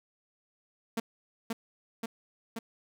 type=tone with echo; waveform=sawtooth; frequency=227.6 Hz; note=A#3; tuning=41 cents flat; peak=-25 dBFS; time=0.97-1 s; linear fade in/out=5 ms; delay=530 ms; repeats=3; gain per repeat=-2 dB; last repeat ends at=2.59 s; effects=none